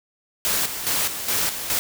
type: noise with tremolo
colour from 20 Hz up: white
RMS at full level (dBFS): -22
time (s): 0.45-1.79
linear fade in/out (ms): 0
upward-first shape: square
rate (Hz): 2.4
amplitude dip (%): 60
effects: none